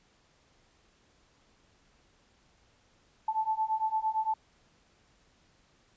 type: beating tone pair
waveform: sine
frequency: 871 / 879.8 Hz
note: A5 / A5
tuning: -18 / 0 cents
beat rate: 8.8 Hz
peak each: -31 / -30 dBFS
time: 3.28-4.34 s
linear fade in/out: 5 ms
effects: pink hiss -66 dBFS RMS until 5.96 s + resampled to 16000 Hz